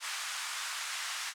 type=band-pass noise; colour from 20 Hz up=pink; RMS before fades=-38 dBFS; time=0-1.34 s; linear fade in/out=50 ms; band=1100 to 9400 Hz; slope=24 dB/octave; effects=none